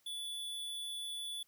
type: tone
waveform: square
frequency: 3451 Hz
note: A7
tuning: 34 cents flat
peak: -40 dBFS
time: 0.06-1.43 s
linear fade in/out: 5 ms
effects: white hiss -73 dBFS RMS until 1.47 s